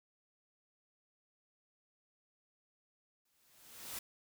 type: noise with exponential growth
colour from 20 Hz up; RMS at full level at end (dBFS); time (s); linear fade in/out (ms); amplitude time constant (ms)
white; -41; 3.25-3.99; 5; 160
effects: none